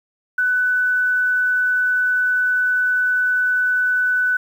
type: tone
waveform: sine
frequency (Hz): 1495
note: F#6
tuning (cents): +17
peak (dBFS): -15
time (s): 0.38-4.37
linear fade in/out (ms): 5
effects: 8-bit